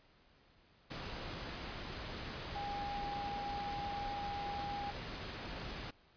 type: tone in noise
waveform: sine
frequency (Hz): 811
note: G#5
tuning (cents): -41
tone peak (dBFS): -39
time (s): 2.55-4.91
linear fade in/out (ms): 10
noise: pink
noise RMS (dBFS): -44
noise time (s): 0.9-5.91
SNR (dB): +2
effects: pink hiss -67 dBFS RMS until 6.16 s + resampled to 11025 Hz